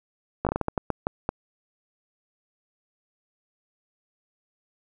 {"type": "slowing click train", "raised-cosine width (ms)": 1, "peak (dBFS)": -10, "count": 11, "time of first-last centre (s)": [0.45, 1.291], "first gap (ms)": 17, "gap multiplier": 1.33, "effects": []}